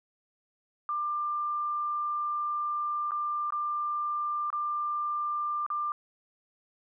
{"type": "tone with dropouts", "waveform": "sine", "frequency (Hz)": 1191, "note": "D6", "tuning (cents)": 24, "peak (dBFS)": -28, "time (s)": [0.89, 5.92], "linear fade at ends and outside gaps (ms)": 1, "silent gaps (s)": [[3.109, 3.118], [3.505, 3.523], [4.503, 4.528], [5.664, 5.702]], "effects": []}